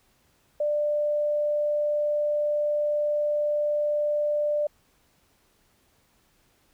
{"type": "tone", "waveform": "sine", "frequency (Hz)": 593, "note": "D5", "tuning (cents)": 17, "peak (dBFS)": -22, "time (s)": [0.6, 4.67], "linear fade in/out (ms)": 5, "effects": ["pink hiss -65 dBFS RMS until 6.73 s"]}